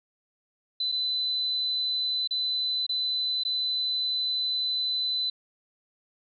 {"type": "tone with dropouts", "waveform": "sine", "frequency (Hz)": 4014, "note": "B7", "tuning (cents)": 27, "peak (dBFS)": -25, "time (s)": [0.8, 5.3], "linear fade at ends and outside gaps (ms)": 5, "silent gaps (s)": [[0.918, 0.922], [2.275, 2.308], [2.866, 2.892], [3.436, 3.45]], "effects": []}